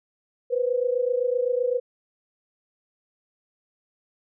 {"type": "tone pair together", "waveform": "sine", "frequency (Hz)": [486.6, 514.4], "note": ["B4", "C5"], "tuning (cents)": [-26, -30], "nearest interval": "minor second", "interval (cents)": 96, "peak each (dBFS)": [-23, -25], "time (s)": [0.5, 1.8], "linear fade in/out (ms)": 20, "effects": []}